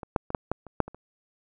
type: clicks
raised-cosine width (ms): 1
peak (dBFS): -23 / -8 / -21 / -9 / -12 / -29 / -6 / -25 / -30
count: 9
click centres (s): 0.032 / 0.162 / 0.304 / 0.348 / 0.516 / 0.667 / 0.803 / 0.88 / 0.946
effects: none